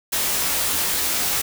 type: noise with comb filter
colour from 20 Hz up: white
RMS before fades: -22 dBFS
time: 0.12-1.42 s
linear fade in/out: 10 ms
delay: 19 ms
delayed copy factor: -0.95
effects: none